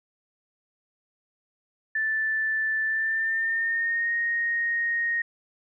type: tone with pitch glide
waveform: sine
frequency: 1760 to 1864.7 Hz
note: A6 to A#6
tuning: 0 to 0 cents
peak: -23 dBFS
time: 1.95-5.22 s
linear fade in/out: 5 ms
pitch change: +100 cents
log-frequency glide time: 2.84-4.13 s
effects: none